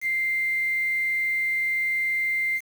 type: tone with quantisation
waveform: sine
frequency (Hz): 2093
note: C7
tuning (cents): 0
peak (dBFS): -22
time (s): 0.01-2.61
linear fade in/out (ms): 50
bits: 7
effects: none